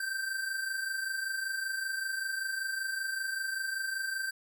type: tone pair together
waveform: square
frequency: 1542.8 / 1568 Hz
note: G6 / G6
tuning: -28 / 0 cents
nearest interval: unison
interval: 28 cents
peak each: -40 / -34 dBFS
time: 0-4.31 s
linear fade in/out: 5 ms
effects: 12-bit